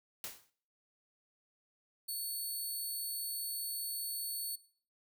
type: noise with exponential decay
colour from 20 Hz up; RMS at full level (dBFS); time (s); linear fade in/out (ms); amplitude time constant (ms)
white; -39; 0.24-0.5; 1; 56
type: tone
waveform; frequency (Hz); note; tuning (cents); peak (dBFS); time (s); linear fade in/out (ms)
5% pulse; 4435; C#8; 0; -30; 2.08-4.56; 10
effects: noise-tail reverb RT60 0.5 s tail -18 dB re dry